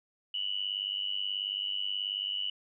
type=tone with amplitude modulation; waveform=sine; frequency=2951 Hz; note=F#7; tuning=5 cents flat; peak=-27 dBFS; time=0.34-2.5 s; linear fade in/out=5 ms; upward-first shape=sine; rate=98.5 Hz; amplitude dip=90%; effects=none